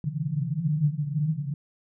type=band-pass noise; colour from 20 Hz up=pink; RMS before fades=-27 dBFS; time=0.04-1.54 s; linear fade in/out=2 ms; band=140 to 160 Hz; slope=96 dB/octave; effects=none